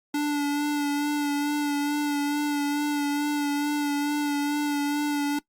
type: tone with vibrato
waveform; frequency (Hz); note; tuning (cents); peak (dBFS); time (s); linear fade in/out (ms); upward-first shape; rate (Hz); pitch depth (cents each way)
square; 291; D4; -16; -24; 0.14-5.39; 5; sine; 2.3; 22
effects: noise-tail reverb RT60 0.1 s tail -20 dB re dry + Opus 48 kbps